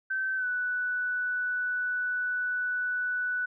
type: tone with pitch glide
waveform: sine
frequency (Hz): 1542 to 1485.2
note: G6 to F#6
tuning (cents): -29 to +6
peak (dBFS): -27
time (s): 0.1-3.46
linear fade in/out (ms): 10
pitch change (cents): -65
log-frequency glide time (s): 0.36-0.47
effects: none